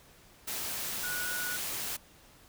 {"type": "tone in noise", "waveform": "sine", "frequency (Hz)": 1463, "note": "F#6", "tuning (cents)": -20, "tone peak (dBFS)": -35, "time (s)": [1.03, 1.57], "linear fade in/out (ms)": 10, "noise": "white", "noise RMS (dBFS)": -36, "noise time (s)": [0.47, 1.97], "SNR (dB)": -2, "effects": ["pink hiss -58 dBFS RMS until 2.48 s"]}